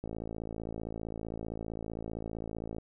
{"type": "click train", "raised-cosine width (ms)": 2, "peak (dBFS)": -25, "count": 153, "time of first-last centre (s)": [0.04, 2.784], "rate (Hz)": 55.4, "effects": []}